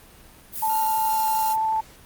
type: noise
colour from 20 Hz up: violet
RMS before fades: -30 dBFS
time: 0.52-1.57 s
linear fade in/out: 50 ms
type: tone with vibrato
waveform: sine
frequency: 880 Hz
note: A5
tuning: in tune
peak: -20 dBFS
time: 0.62-1.81 s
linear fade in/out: 10 ms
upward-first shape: triangle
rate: 12 Hz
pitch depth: 9 cents each way
type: click train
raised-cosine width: 0.5 ms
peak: -30 dBFS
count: 31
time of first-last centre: 0.68-1.799 s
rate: 26.8 Hz
type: tone with pitch glide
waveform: 10% pulse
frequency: 1400 to 1387.9 Hz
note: F6 to F6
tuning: +4 to -11 cents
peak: -30 dBFS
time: 0.69-1.53 s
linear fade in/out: 5 ms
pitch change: -15 cents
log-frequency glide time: 0.8-1.39 s
effects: pink hiss -49 dBFS RMS until 2.05 s + Opus 32 kbps